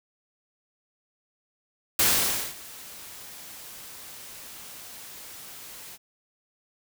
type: noise with ADSR envelope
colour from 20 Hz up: white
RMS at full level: -20 dBFS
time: 1.99-5.98 s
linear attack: 5 ms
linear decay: 540 ms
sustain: -23 dB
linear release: 39 ms
effects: none